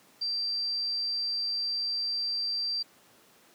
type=tone; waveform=sine; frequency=4699 Hz; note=D8; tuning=in tune; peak=-28 dBFS; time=0.21-2.83 s; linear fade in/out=10 ms; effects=pink hiss -59 dBFS RMS until 3.54 s + high-pass 200 Hz 12 dB/octave